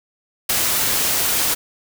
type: noise with ADSR envelope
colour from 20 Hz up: white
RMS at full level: -17 dBFS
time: 0.49-1.55 s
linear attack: 7 ms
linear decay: 13 ms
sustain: -2 dB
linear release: 17 ms
effects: none